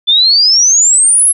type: exponential sweep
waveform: sine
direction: up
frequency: 3478 to 11175 Hz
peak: -5 dBFS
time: 0.07-1.33 s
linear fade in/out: 20 ms
effects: none